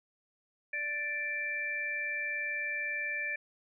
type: harmonic tone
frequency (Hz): 587.3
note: D5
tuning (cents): 0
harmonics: 1 / 3 / 4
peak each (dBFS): -47 / -35 / -35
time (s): 0.73-3.36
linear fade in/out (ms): 5
effects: none